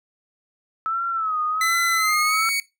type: tone with vibrato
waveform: sine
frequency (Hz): 1300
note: E6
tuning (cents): -24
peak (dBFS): -21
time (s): 0.86-2.49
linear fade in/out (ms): 0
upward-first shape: sine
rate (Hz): 1.3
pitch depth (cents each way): 91
type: tone with pitch glide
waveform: sawtooth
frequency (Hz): 2016 to 2237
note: B6 to C#7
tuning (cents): +35 to +15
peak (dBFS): -17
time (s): 1.61-2.6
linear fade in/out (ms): 2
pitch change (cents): +180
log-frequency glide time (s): 1.96-2.34
effects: noise-tail reverb RT60 0.2 s tail -17 dB re dry